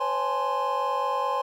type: tone cluster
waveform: triangle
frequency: 506 / 555 / 825 / 870 / 1045 Hz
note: B4 / C#5 / G#5 / A5 / C6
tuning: +42 / +2 / -12 / -20 / -2 cents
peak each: -31 / -30 / -29 / -32 / -25 dBFS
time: 0-1.42 s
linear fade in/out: 10 ms
effects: none